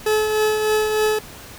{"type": "tone with tremolo", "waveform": "40% pulse", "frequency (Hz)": 429.5, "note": "A4", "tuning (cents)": -42, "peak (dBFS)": -14, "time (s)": [0.06, 1.19], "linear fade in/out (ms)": 5, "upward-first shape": "triangle", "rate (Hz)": 3.3, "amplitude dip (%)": 45, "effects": ["pink hiss -39 dBFS RMS until 1.58 s"]}